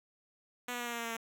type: tone with pitch steps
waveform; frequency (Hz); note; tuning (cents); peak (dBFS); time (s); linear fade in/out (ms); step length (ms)
5% pulse; 245.7 / 243 / 240.4 / 237.7 / 235.1 / 232.6 / 230 / 227.5; B3 / B3 / B3 / A#3 / A#3 / A#3 / A#3 / A#3; -9 / -28 / -46 / +34 / +15 / -4 / -23 / -42; -25; 0.68-1.168; 5; 61
effects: none